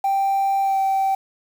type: tone with pitch glide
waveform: sine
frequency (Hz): 784 to 775.4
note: G5 to G5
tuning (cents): 0 to -19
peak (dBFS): -15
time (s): 0.04-1.15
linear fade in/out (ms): 5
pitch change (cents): -19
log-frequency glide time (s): 0.62-0.78
effects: tanh soft clip ceiling -15 dBFS + 7-bit